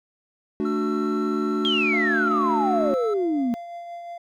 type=chord; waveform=triangle; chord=D major; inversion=second; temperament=equal; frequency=220 / 293.7 / 370 Hz; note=A3 / D4 / F#4; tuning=0 / 0 / 0 cents; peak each=-24 dBFS; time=0.6-2.94 s; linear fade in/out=0 ms
type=tone with pitch glide; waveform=triangle; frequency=1341 to 1315.7 Hz; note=E6 to E6; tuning=+29 to -4 cents; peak=-29 dBFS; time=0.65-3.14 s; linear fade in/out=5 ms; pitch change=-33 cents; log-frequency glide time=1.97-2.38 s
type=exponential sweep; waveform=sine; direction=down; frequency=3296 to 229.4 Hz; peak=-20 dBFS; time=1.65-3.54 s; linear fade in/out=0 ms
type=tone with tremolo; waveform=triangle; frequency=690 Hz; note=F5; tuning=21 cents flat; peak=-30 dBFS; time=1.93-4.18 s; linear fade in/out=5 ms; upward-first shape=triangle; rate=5.6 Hz; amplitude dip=35%
effects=tanh soft clip ceiling -10 dBFS